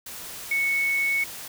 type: tone in noise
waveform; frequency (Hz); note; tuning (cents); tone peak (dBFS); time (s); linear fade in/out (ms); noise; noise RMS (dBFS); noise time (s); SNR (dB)
sine; 2212; C#7; -4; -21; 0.51-1.24; 5; white; -38; 0.06-1.48; +14
effects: none